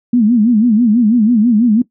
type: tone with vibrato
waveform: sine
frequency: 226.7 Hz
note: A#3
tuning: 48 cents flat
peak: -7 dBFS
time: 0.13-1.82 s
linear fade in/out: 5 ms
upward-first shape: sine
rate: 6.1 Hz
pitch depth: 160 cents each way
effects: noise-tail reverb RT60 0.1 s tail -17 dB re dry